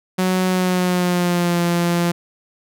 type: tone with pitch glide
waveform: sawtooth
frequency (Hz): 185 to 172.61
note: F#3 to F3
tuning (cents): 0 to -20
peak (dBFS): -12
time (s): 0.18-2.12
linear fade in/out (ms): 10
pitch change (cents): -120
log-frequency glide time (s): 0.48-1.6
effects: none